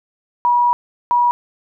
sine tone pair in turn, 966 / 966 Hz, B5 / B5, -39 / -39 cents, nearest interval unison, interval 0 cents, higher neither, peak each -11 dBFS, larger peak neither, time 0.45-0.73 / 1.11-1.31 s, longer first, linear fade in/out 0 ms, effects none

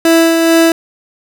30% pulse tone with tremolo, 329.6 Hz, E4, in tune, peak -3 dBFS, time 0.05-0.72 s, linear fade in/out 2 ms, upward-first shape sine, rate 2.3 Hz, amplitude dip 35%, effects none

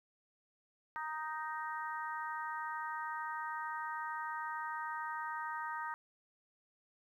harmonic tone, 311.1 Hz, D#4, in tune, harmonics 3 / 4 / 5 / 6, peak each -41 / -43 / -45 / -47 dBFS, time 0.96-5.94 s, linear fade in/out 0 ms, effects 12-bit

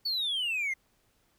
triangle exponential sweep, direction down, 4546 to 2062 Hz, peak -26 dBFS, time 0.05-0.74 s, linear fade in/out 10 ms, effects tanh soft clip ceiling -23 dBFS + pink hiss -70 dBFS RMS until 1.38 s

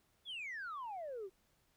sine exponential sweep, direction down, 3520 to 360 Hz, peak -40 dBFS, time 0.25-1.3 s, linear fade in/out 50 ms, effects tanh soft clip ceiling -39 dBFS + pink hiss -75 dBFS RMS until 1.76 s

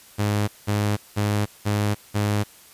sawtooth tone bursts, 103.83 Hz, G#2, in tune, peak -16 dBFS, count 5, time 0.18-2.44 s, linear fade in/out 20 ms, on 300 ms, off 190 ms, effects white hiss -49 dBFS RMS until 2.73 s + resampled to 32000 Hz

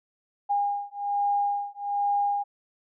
sine beating tone pair, 811 / 812.2 Hz, G#5 / G#5, -41 / -39 cents, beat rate 1.2 Hz, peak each -27 dBFS, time 0.49-2.44 s, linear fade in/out 20 ms, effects none

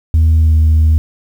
sine tone with pitch glide, 79.9 to 78.66 Hz, D#2 to D#2, +47 to +19 cents, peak -4 dBFS, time 0.14-0.98 s, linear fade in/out 0 ms, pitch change -28 cents, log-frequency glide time 0.38-0.55 s, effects tanh soft clip ceiling -5 dBFS + 7-bit

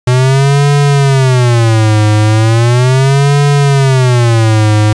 square tone with vibrato, 123.47 Hz, B2, in tune, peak -6 dBFS, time 0.07-4.93 s, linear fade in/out 5 ms, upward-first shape sine, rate 0.37 Hz, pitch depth 260 cents each way, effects resampled to 22050 Hz + 7-bit

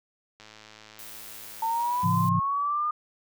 click train, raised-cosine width 0.2 ms, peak -30 dBFS, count 178, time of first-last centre 0.4-2.039 s, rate 108 Hz
blue noise, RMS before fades -43 dBFS, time 0.99-2.29 s, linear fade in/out 0 ms
sine linear sweep, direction up, 895 to 1220 Hz, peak -24 dBFS, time 1.62-2.91 s, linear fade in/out 5 ms
sine chord, A augmented, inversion none, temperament just, 110 / 137.5 / 171.88 Hz, A2 / C#3 / E#3, 0 / -14 / -27 cents, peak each -27 / -30 / -25 dBFS, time 2.03-2.4 s, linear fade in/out 10 ms
effects none

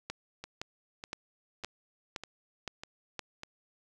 two click trains, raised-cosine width 0.2 ms, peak -19 / -24 dBFS, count 7 / 6, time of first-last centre 0.1-3.193 / 0.44-3.434 s, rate 1.94 / 1.67 Hz, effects none

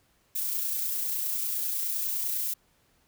violet noise with amplitude modulation, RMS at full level -29 dBFS, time 0.35-2.54 s, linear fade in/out 10 ms, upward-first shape sine, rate 29.9 Hz, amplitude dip 25%, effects pink hiss -67 dBFS RMS until 3.07 s

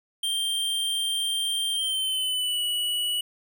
square tone with pitch glide, 3168 to 2939 Hz, G7 to F#7, +18 to -12 cents, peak -25 dBFS, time 0.23-3.21 s, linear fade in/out 5 ms, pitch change -130 cents, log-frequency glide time 1.72-2.62 s, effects none

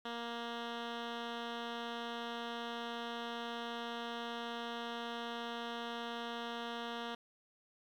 10% pulse tone with low-pass filter, 234.7 Hz, A#3, 12 cents sharp, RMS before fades -42 dBFS, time 0.05-7.15 s, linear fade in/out 5 ms, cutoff 3300 Hz, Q 2, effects 11-bit

